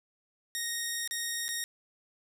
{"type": "tone with dropouts", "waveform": "10% pulse", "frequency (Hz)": 1864.7, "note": "A#6", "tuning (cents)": 0, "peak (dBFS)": -23, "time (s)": [0.55, 1.64], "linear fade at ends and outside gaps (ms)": 0, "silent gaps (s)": [[1.076, 1.11], [1.482, 1.489]], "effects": []}